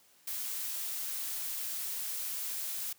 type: noise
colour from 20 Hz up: blue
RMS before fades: -37 dBFS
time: 0.27-2.93 s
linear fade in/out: 5 ms
effects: white hiss -64 dBFS RMS until 2.98 s + high-pass 100 Hz 12 dB/octave